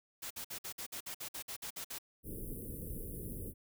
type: noise bursts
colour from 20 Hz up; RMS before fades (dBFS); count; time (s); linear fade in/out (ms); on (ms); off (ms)
white; -43; 13; 0.22-1.986; 10; 86; 54
type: band-stop noise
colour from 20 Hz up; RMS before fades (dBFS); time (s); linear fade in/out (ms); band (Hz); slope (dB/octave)
pink; -43; 2.23-3.54; 50; 480 to 10000; 48
effects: none